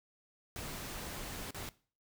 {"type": "noise with dropouts", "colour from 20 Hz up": "pink", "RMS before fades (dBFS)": -43, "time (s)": [0.56, 1.69], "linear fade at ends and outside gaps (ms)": 0, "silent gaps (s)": [1.507, 1.546], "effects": ["noise-tail reverb RT60 0.4 s tail -19 dB re dry"]}